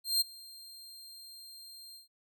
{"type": "tone with ADSR envelope", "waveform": "sawtooth", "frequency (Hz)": 4186, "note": "C8", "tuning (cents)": 0, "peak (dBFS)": -21, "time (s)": [0.04, 2.08], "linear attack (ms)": 170, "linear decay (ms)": 15, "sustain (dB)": -24, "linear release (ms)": 130, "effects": []}